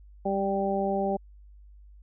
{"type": "harmonic tone with a mistuned harmonic", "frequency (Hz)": 196, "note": "G3", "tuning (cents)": 0, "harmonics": [1, 2, 3, 4], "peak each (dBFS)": [-30, -30, -30, -30], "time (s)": [0.25, 1.17], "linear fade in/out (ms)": 10, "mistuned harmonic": 1, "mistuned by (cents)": 17, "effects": ["added 50 Hz sine -48 dBFS peak until 2.02 s"]}